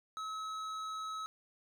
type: tone with hard clipping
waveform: sine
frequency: 1288 Hz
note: E6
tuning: 41 cents flat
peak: -40 dBFS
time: 0.17-1.26 s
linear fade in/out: 0 ms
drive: 10 dB
effects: none